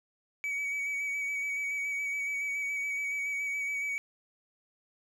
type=tone with vibrato; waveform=triangle; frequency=2268 Hz; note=C#7; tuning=39 cents sharp; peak=-29 dBFS; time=0.44-3.98 s; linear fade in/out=0 ms; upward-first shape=square; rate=7.1 Hz; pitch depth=18 cents each way; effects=none